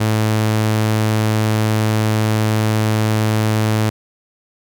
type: tone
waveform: sawtooth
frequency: 108.6 Hz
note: A2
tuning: 22 cents flat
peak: -10 dBFS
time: 0-3.9 s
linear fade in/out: 10 ms
effects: none